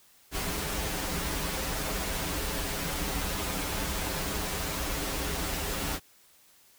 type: noise with comb filter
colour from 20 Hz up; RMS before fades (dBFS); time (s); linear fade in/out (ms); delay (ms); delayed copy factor
pink; -32; 0.31-6; 50; 8.5; -0.75
effects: white hiss -60 dBFS RMS until 6.78 s